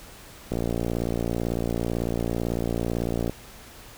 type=click train; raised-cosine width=2 ms; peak=-13 dBFS; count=162; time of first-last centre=0.52-3.296 s; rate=58 Hz; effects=pink hiss -46 dBFS RMS until 3.97 s